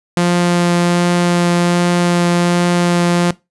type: tone with vibrato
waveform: sawtooth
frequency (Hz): 174.61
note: F3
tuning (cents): 0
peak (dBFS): -7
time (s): 0.17-3.31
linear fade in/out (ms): 2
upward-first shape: triangle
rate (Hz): 1.3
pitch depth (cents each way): 9
effects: noise-tail reverb RT60 0.2 s tail -19 dB re dry + resampled to 24000 Hz